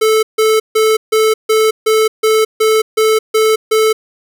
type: tone bursts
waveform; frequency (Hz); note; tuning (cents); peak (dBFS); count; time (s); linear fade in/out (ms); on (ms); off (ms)
square; 437.3; A4; -11; -9; 11; 0.01-3.93; 10; 220; 150
effects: none